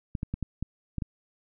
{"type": "clicks", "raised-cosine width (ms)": 5, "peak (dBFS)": -18, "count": 7, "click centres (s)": [0.152, 0.231, 0.34, 0.427, 0.626, 0.983, 1.022], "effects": []}